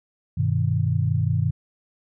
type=chord; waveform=sine; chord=G augmented; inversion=none; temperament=equal; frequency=98 / 123.47 / 155.56 Hz; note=G2 / B2 / D#3; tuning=0 / 0 / 0 cents; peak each=-23 / -23 / -24 dBFS; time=0.37-1.51 s; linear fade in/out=10 ms; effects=none